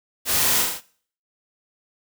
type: noise with echo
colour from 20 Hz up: white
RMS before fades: -22 dBFS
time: 0.25-0.65 s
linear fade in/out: 50 ms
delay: 41 ms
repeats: 4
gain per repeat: -3 dB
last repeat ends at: 0.814 s
effects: noise-tail reverb RT60 0.5 s tail -20 dB re dry